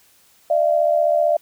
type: tone pair together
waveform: sine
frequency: 602.5 / 678 Hz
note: D5 / E5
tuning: +44 / +49 cents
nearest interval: major second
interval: 205 cents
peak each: -17 dBFS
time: 0.5-1.37 s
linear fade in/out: 5 ms
effects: white hiss -55 dBFS RMS until 1.41 s